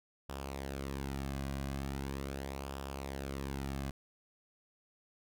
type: tone with flanger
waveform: sawtooth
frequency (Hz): 68.4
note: C#2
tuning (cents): -23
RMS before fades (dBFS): -40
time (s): 0.29-3.91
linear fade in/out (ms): 5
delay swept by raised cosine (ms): 0.47 to 2.27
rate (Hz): 0.4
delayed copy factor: -0.55
effects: none